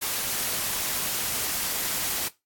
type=noise; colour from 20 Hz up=white; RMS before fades=-28 dBFS; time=0.01-2.29 s; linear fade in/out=20 ms; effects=noise-tail reverb RT60 0.2 s tail -17 dB re dry + AAC 64 kbps